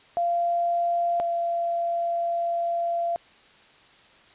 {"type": "tone pair in turn", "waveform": "sine", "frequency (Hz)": [690, 684.4], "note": ["F5", "F5"], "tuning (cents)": [-21, -35], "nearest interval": "unison", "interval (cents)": 14, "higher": "first", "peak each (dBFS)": [-21, -23], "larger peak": "first", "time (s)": [[0.17, 1.2], [1.2, 3.16]], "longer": "second", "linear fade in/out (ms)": 0, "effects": ["white hiss -54 dBFS RMS until 4.34 s", "resampled to 8000 Hz"]}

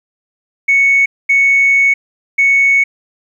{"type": "tone bursts at uneven times", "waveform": "sine", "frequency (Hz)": 2217, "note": "C#7", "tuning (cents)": 0, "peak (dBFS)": -6, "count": 3, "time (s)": [[0.68, 1.06], [1.29, 1.94], [2.38, 2.84]], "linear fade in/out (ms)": 10, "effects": ["tanh soft clip ceiling -3 dBFS", "8-bit"]}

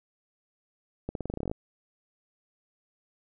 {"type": "accelerating click train", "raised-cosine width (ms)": 2, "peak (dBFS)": -19, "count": 13, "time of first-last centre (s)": [1.09, 1.514], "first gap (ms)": 62, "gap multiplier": 0.89, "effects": []}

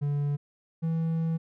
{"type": "tone pair in turn", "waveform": "triangle", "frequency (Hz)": [144.2, 163.34], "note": ["D3", "E3"], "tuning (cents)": [-31, -16], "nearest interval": "major second", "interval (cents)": 215, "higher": "second", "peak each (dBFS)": -23, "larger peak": "neither", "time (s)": [[0.01, 0.37], [0.82, 1.38]], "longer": "second", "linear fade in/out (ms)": 20, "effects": []}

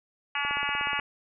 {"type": "harmonic tone", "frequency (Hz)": 285.8, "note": "D4", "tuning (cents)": -47, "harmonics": [3, 4, 5, 6, 7, 8, 9, 10], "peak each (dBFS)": [-35, -35, -35, -35, -35, -35, -35, -35], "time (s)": [0.35, 1], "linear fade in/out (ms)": 2}
{"type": "click train", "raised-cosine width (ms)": 1, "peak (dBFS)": -25, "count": 10, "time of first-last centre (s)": [0.45, 0.992], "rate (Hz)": 16.6}
{"effects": []}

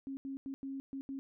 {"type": "tone bursts at uneven times", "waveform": "sine", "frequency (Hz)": 271.3, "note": "C#4", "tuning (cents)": -37, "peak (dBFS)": -38, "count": 6, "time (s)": [[0.07, 0.17], [0.25, 0.37], [0.46, 0.54], [0.63, 0.8], [0.93, 1.01], [1.09, 1.19]], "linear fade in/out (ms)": 0, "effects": []}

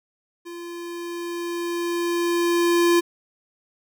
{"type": "tone with level ramp", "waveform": "square", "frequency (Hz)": 344.2, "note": "F4", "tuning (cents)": -25, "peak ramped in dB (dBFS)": [-35, -15], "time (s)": [0.45, 3.01], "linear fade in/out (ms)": 20, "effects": []}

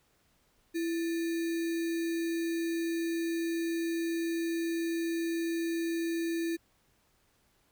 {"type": "tone with sample-and-hold", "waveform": "sine", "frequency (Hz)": 332.7, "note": "E4", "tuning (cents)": 16, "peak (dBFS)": -29, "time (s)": [0.74, 6.57], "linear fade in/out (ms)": 20, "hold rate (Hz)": 2100, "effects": ["pink hiss -70 dBFS RMS until 7.71 s"]}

